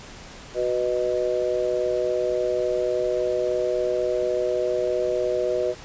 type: chord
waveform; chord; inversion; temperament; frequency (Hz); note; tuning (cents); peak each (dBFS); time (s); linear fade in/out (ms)
sine; B major; second; just; 370.4 / 493.9 / 617.4; F#4 / B4 / D#5; +2 / 0 / -14; -26 / -25 / -25; 0.54-5.75; 50
effects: pink hiss -42 dBFS RMS until 5.84 s + resampled to 16000 Hz